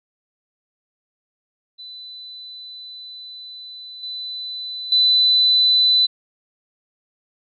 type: tone with level steps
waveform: sine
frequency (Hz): 4000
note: B7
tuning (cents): +21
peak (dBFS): -34 / -27 / -12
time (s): 1.78-6.07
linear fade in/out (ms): 20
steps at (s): 4.03 / 4.92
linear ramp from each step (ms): 2
effects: none